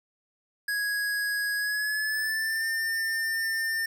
square tone with pitch glide, 1661.2 to 1801.1 Hz, G#6 to A6, 0 to +40 cents, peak -27 dBFS, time 0.68-3.86 s, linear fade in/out 5 ms, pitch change +140 cents, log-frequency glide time 1.56-2.67 s, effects none

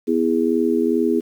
sine chord, E major, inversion second, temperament just, 247.2 / 329.6 / 412 Hz, B3 / E4 / G#4, +2 / 0 / -14 cents, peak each -20 dBFS, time 0.07-1.21 s, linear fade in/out 20 ms, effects 8-bit

